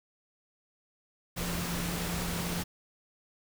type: tone in noise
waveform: sine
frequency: 173.3 Hz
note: F3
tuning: 13 cents flat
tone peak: -35 dBFS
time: 1.36-2.64 s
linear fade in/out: 20 ms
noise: pink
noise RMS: -35 dBFS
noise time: 1.36-2.64 s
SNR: -3 dB
effects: none